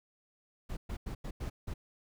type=noise bursts at uneven times; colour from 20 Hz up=brown; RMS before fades=-38 dBFS; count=6; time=0.69-0.77 / 0.89-0.97 / 1.06-1.15 / 1.24-1.31 / 1.4-1.5 / 1.67-1.74 s; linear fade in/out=10 ms; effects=none